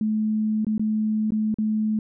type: tone with dropouts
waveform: sine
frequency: 215.8 Hz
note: A3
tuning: 33 cents flat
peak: -20 dBFS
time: 0.01-1.99 s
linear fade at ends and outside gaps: 2 ms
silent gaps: 0.647-0.667 / 0.78-0.795 / 1.306-1.32 / 1.543-1.585 s
effects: none